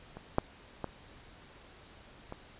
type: clicks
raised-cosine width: 1 ms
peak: -29 / -11 / -20 / -26 dBFS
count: 4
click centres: 0.17 / 0.384 / 0.843 / 2.324 s
effects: pink hiss -55 dBFS RMS until 2.59 s + resampled to 8000 Hz